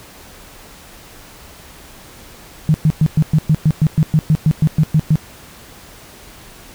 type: tone bursts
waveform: sine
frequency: 155.56 Hz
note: D#3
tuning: in tune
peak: -8 dBFS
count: 16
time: 2.69-5.156 s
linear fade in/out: 0 ms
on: 51 ms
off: 110 ms
effects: pink hiss -40 dBFS RMS until 6.74 s